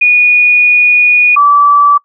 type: tone pair in turn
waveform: sine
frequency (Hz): 2457 / 1156.4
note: D#7 / D6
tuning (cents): -22 / -27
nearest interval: octave + minor second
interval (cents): 1305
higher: first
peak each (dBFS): -3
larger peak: neither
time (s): 0.01-1.36 / 1.36-1.98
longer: first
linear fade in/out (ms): 10
effects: noise-tail reverb RT60 0.1 s tail -24 dB re dry